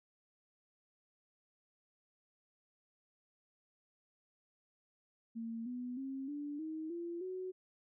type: tone with pitch steps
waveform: sine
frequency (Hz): 228.3 / 247.5 / 268.4 / 291 / 315.5 / 342.1 / 370.9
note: A#3 / B3 / C4 / D4 / D#4 / F4 / F#4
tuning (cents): -36 / +4 / +44 / -16 / +24 / -36 / +4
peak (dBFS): -39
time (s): 5.35-7.52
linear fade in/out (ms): 20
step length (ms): 310
effects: none